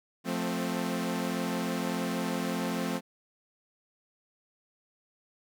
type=chord; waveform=sawtooth; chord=F major; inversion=none; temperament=equal with one note detuned; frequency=176.54 / 220 / 261.6 Hz; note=F3 / A3 / C4; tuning=+19 / 0 / 0 cents; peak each=-30 dBFS; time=0.24-3.01 s; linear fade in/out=50 ms; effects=none

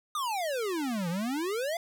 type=exponential two-way sweep; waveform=square; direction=down then up; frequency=1246 to 164 to 704 Hz; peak=-30 dBFS; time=0.15-1.77 s; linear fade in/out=2 ms; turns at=1.09 s; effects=none

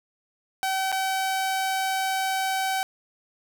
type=tone with dropouts; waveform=sawtooth; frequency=765 Hz; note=G5; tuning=42 cents flat; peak=-20 dBFS; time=0.63-2.83 s; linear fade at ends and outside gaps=0 ms; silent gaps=0.918-0.925 s; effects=10-bit

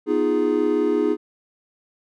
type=chord; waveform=triangle; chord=F half-diminished seventh; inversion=second; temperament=equal; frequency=246.9 / 311.1 / 349.2 / 415.3 Hz; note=Cb4 / Eb4 / F4 / Ab4; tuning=0 / 0 / 0 / 0 cents; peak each=-25 / -20 / -23 / -19 dBFS; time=0.06-1.17 s; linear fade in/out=50 ms; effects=none

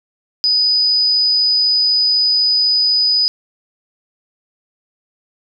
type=tone; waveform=sine; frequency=4978 Hz; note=D#8; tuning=in tune; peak=-11 dBFS; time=0.44-3.28 s; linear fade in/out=0 ms; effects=none

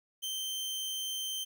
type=tone; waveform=sawtooth; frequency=3118 Hz; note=G7; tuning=10 cents flat; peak=-31 dBFS; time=0.22-1.45 s; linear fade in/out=20 ms; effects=11-bit

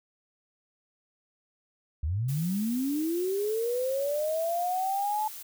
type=linear sweep; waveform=sine; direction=up; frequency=68.4 to 867 Hz; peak=-26 dBFS; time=2.03-5.28 s; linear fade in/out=5 ms
type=noise; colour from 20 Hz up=blue; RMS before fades=-42 dBFS; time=2.28-5.43 s; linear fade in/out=10 ms
effects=none

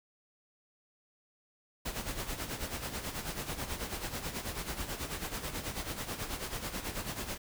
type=noise with tremolo; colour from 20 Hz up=pink; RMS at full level=-36 dBFS; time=1.85-7.38 s; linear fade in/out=10 ms; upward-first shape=sine; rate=9.2 Hz; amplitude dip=65%; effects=none

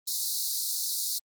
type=high-pass noise; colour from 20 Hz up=pink; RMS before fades=-30 dBFS; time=0.07-1.19 s; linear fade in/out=10 ms; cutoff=3900 Hz; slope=96 dB/octave; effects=Opus 32 kbps

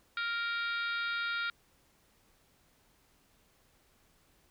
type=harmonic tone with a mistuned harmonic; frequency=466.2 Hz; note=A#4; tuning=in tune; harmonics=3 / 4 / 5 / 6 / 7 / 8 / 9 / 10; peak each=-33 / -45 / -41 / -50 / -46 / -42 / -50 / -53 dBFS; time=0.17-1.5 s; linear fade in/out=2 ms; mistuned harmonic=10; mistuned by=+43 cents; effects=pink hiss -68 dBFS RMS until 4.5 s

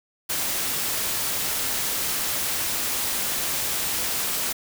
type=noise; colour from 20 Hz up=white; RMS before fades=-26 dBFS; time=0.29-4.53 s; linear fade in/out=10 ms; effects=none

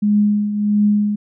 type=tone with tremolo; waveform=sine; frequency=207.7 Hz; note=G#3; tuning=in tune; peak=-10 dBFS; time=0.02-1.16 s; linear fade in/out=10 ms; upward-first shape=triangle; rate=1.5 Hz; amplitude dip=65%; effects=none

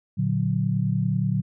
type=chord; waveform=sine; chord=Bb augmented; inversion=none; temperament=equal; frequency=116.54 / 146.83 / 185 Hz; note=Bb2 / D3 / F#3; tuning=0 / 0 / 0 cents; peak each=-25 dBFS; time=0.17-1.42 s; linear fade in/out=20 ms; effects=none

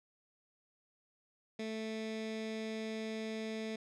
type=tone with notch filter; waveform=15% pulse; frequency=220 Hz; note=A3; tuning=in tune; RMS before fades=-40 dBFS; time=1.59-3.76 s; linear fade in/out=5 ms; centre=970 Hz; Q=0.88; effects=low-pass 5000 Hz 12 dB/octave

